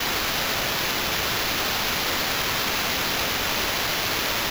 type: noise with sample-and-hold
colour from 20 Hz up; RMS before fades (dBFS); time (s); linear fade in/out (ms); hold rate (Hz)
blue; -25; 0-4.5; 5; 8820
effects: none